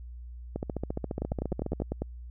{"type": "two click trains", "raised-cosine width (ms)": 2, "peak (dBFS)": [-17, -18], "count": [9, 19], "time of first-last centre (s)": [[1.22, 2.02], [0.56, 1.801]], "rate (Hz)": [10, 14.5], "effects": ["added 60 Hz sine -40 dBFS peak until 2.3 s"]}